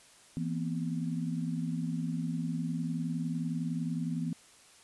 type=tone cluster; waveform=sine; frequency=165 / 236.1 / 255.8 Hz; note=E3 / A#3 / C4; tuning=+2 / +22 / -39 cents; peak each=-33 / -37 / -37 dBFS; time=0.37-4.33 s; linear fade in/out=0 ms; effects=white hiss -58 dBFS RMS until 4.83 s + resampled to 24000 Hz